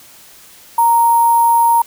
sine tone with sample-and-hold, 932.3 Hz, A#5, in tune, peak -8 dBFS, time 0.78-1.82 s, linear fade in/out 5 ms, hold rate 11025 Hz, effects white hiss -42 dBFS RMS until 1.86 s

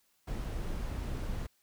brown noise, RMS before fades -36 dBFS, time 0.27-1.47 s, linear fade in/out 10 ms, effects white hiss -72 dBFS RMS until 1.62 s

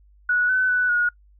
sine tone with pitch steps, 1467 / 1512 / 1489 / 1445 Hz, F#6 / F#6 / F#6 / F#6, -15 / +37 / +11 / -41 cents, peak -17 dBFS, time 0.29-1.09 s, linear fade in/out 5 ms, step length 200 ms, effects noise-tail reverb RT60 0.1 s tail -24 dB re dry + added 50 Hz sine -51 dBFS peak until 1.39 s

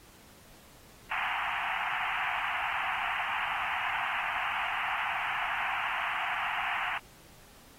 pink band-pass noise, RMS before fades -33 dBFS, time 1.11-6.98 s, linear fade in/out 5 ms, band 720 to 2900 Hz, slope 96 dB/octave, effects pink hiss -56 dBFS RMS until 7.78 s + AAC 48 kbps

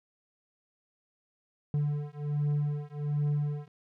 triangle beating tone pair, 146.2 / 147.5 Hz, D3 / D3, -7 / +8 cents, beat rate 1.3 Hz, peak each -29 dBFS, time 1.74-3.68 s, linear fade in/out 2 ms, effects none

